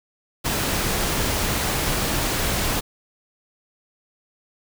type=noise; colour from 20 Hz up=pink; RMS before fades=-23 dBFS; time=0.44-2.81 s; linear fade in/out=20 ms; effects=none